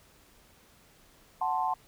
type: chord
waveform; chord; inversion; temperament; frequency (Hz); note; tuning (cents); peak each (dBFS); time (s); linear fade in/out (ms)
sine; F# diminished; none; equal with one note detuned; 740 / 880 / 1050.1; F#5 / A5 / C6; 0 / 0 / +6; -31 / -30 / -32; 1.41-1.74; 5
effects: pink hiss -60 dBFS RMS until 1.87 s